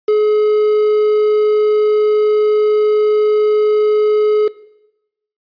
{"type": "tone with quantisation", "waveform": "triangle", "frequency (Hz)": 424.3, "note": "G#4", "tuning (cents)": 37, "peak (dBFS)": -7, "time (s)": [0.08, 4.48], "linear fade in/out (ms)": 5, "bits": 5, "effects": ["noise-tail reverb RT60 0.9 s tail -19 dB re dry", "resampled to 11025 Hz"]}